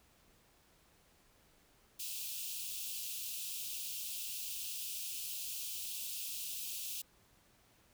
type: high-pass noise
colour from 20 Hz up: white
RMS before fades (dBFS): -42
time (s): 1.99-7.02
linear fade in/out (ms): 10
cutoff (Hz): 2500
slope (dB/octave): 96
effects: pink hiss -68 dBFS RMS until 7.93 s